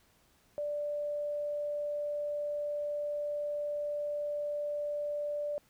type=tone; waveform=sine; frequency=587.3 Hz; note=D5; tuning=in tune; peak=-32 dBFS; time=0.58-5.58 s; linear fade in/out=0 ms; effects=pink hiss -67 dBFS RMS until 5.69 s